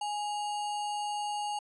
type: tone with sample-and-hold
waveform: sine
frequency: 830.6 Hz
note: G#5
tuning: in tune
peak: -31 dBFS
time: 0.01-1.59 s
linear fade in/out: 5 ms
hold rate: 3675 Hz
effects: resampled to 24000 Hz